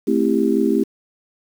sine chord, A minor seventh, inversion none, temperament just, 220 / 264 / 330 / 396 Hz, A3 / C4 / E4 / G4, 0 / +16 / +2 / +18 cents, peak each -20 dBFS, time 0.07-0.84 s, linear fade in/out 10 ms, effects 7-bit

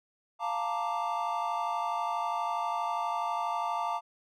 triangle chord, Bb major seventh, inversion second, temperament equal, 698.5 / 880 / 932.3 / 1174.7 Hz, F5 / A5 / Bb5 / D6, 0 / 0 / 0 / 0 cents, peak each -33 dBFS, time 0.39-4.01 s, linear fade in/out 50 ms, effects none

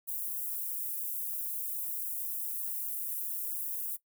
white high-pass noise, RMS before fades -36 dBFS, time 0.07-3.97 s, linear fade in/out 20 ms, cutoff 11000 Hz, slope 24 dB/octave, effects noise-tail reverb RT60 0.1 s tail -17 dB re dry

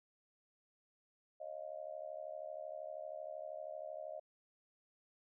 sine tone with amplitude modulation, 622.3 Hz, D#5, in tune, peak -39 dBFS, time 1.4-4.2 s, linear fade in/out 10 ms, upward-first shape sine, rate 72.8 Hz, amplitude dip 100%, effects none

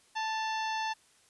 harmonic tone with a mistuned harmonic, 879 Hz, A5, 2 cents flat, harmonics 1 / 2 / 3 / 4 / 5 / 6 / 7, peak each -32 / -38 / -42 / -44 / -46 / -48 / -49 dBFS, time 0.15-0.94 s, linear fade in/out 20 ms, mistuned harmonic 3, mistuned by +41 cents, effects white hiss -64 dBFS RMS until 1.29 s + resampled to 24000 Hz

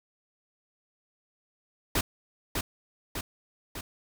pink noise with echo, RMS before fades -26 dBFS, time 1.95-2.01 s, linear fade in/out 5 ms, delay 600 ms, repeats 3, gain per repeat -4 dB, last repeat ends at 3.81 s, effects none

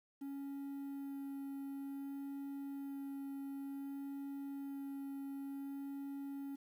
triangle tone with vibrato, 277.2 Hz, C#4, in tune, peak -40 dBFS, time 0.21-6.56 s, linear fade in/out 10 ms, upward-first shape sine, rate 0.55 Hz, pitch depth 8 cents each way, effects 11-bit

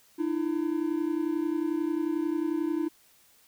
triangle tone pair together, 303.6 / 334.8 Hz, D#4 / E4, -42 / +27 cents, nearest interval major second, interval 169 cents, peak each -27 dBFS, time 0.18-2.89 s, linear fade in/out 20 ms, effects white hiss -61 dBFS RMS until 3.47 s

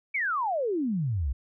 sine exponential sweep, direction down, 2349 to 58.9 Hz, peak -25 dBFS, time 0.14-1.33 s, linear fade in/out 10 ms, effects none

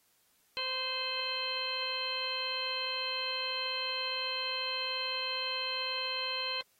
harmonic tone, 518 Hz, C5, 17 cents flat, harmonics 1 / 2 / 3 / 4 / 5 / 6 / 8, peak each -43 / -41 / -46 / -46 / -39 / -38 / -37 dBFS, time 0.57-6.61 s, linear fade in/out 0 ms, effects white hiss -70 dBFS RMS until 6.79 s + AAC 48 kbps

